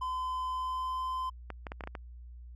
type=tone with pitch glide; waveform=triangle; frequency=1022 to 1029.7 Hz; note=C6 to C6; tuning=-41 to -28 cents; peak=-30 dBFS; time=0.01-1.3 s; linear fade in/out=10 ms; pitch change=+13 cents; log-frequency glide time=0.49-1.01 s
type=clicks; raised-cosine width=0.5 ms; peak=-24 dBFS; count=7; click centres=1.503 / 1.668 / 1.719 / 1.808 / 1.838 / 1.874 / 1.952 s
effects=added 60 Hz sine -45 dBFS peak until 2.55 s